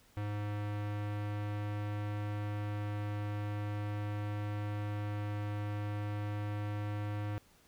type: tone with low-pass filter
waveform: square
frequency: 103.83 Hz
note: G#2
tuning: in tune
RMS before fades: -37 dBFS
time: 0.17-7.38 s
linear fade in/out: 0 ms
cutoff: 2300 Hz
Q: 0.95
effects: pink hiss -65 dBFS RMS until 7.67 s